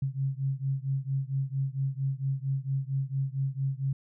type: beating tone pair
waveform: sine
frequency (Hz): 133.8 / 138.2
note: C3 / C#3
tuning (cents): +39 / -5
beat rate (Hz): 4.4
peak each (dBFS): -30 / -31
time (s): 0.02-3.93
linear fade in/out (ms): 5
effects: none